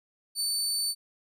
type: tone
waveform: 25% pulse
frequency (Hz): 4525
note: C#8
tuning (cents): +35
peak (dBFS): -22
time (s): 0.35-0.95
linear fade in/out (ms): 50
effects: none